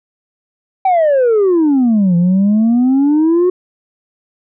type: exponential two-way sweep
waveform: sine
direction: down then up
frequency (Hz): 780 to 169.9 to 369.1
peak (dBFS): -6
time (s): 0.85-3.5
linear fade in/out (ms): 5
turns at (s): 2.16
effects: tanh soft clip ceiling -7 dBFS